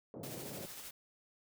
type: band-pass noise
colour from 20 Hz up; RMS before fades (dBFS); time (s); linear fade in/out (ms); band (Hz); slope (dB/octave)
pink; -47; 0.14-0.66; 0; 120 to 680; 24
type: noise with tremolo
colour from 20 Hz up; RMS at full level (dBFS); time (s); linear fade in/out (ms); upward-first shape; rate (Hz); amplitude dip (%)
white; -47; 0.23-0.91; 5; sine; 13; 35
effects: none